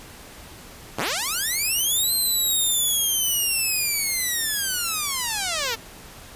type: linear two-way sweep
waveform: 5% pulse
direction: up then down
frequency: 38.76 to 4176 to 432.2 Hz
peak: -12 dBFS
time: 0.97-5.76 s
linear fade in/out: 20 ms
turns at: 2.14 s
effects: pink hiss -43 dBFS RMS until 6.35 s + resampled to 32000 Hz